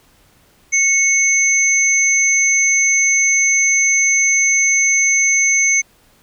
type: tone pair together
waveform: sine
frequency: 2200 / 6223 Hz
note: C#7 / G8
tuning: -14 / -14 cents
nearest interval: octave + tritone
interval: 1800 cents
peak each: -14 dBFS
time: 0.72-5.82 s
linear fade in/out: 20 ms
effects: pink hiss -53 dBFS RMS until 6.22 s